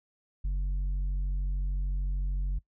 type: tone with tanh clipping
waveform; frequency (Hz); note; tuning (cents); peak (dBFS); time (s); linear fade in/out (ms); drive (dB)
sine; 46.69; F#1; +16; -28; 0.44-2.59; 10; 5
effects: noise-tail reverb RT60 0.1 s tail -20 dB re dry